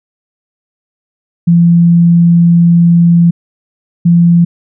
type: tone pair in turn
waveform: sine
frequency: 170.6 / 171.22 Hz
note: F3 / F3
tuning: -40 / -34 cents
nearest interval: unison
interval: 6 cents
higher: second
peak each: -3 dBFS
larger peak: neither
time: 1.47-3.31 / 4.05-4.45 s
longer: first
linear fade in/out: 10 ms
effects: none